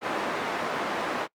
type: band-pass noise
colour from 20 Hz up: white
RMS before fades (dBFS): -30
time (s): 0.01-1.28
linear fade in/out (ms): 50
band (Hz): 240 to 1300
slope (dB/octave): 12
effects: noise-tail reverb RT60 0.1 s tail -24 dB re dry + Opus 48 kbps